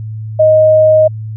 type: tone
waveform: sine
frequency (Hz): 624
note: D#5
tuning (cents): +5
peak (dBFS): -4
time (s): 0.39-1.08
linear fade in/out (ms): 10
effects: added 109 Hz sine -20 dBFS peak until 1.36 s